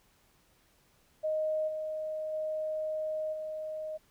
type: tone with level steps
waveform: sine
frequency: 622.3 Hz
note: D#5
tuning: in tune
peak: -28 / -33 / -31 / -35 dBFS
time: 1.23-3.98 s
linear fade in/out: 20 ms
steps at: 1.67 / 2.32 / 3.32 s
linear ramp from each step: 20 ms
effects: pink hiss -67 dBFS RMS until 4.1 s